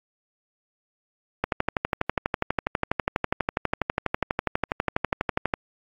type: click train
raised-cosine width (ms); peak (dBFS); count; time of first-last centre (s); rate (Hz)
0.5; -7; 51; 1.44-5.538; 12.2
effects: AAC 48 kbps